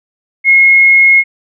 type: tone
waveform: sine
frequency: 2161 Hz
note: C#7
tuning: 45 cents flat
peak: -3 dBFS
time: 0.44-1.24 s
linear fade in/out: 50 ms
effects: none